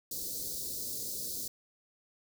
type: band-stop noise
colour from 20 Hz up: white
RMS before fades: -38 dBFS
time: 0.11-1.48 s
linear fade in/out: 5 ms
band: 550 to 4100 Hz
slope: 48 dB/octave
effects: none